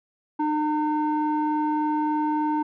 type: tone with low-pass filter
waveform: square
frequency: 303.9 Hz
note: D#4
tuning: 41 cents flat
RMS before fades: -24 dBFS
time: 0.39-2.63 s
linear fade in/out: 10 ms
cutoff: 960 Hz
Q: 2.9
effects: none